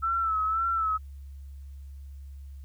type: tone with vibrato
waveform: sine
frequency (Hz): 1318.5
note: E6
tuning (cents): 0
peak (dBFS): -24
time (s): 0.02-0.98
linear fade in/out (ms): 20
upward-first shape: sine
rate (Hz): 1.9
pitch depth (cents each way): 54
effects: added 69 Hz sine -40 dBFS peak until 2.64 s + white hiss -69 dBFS RMS until 2.64 s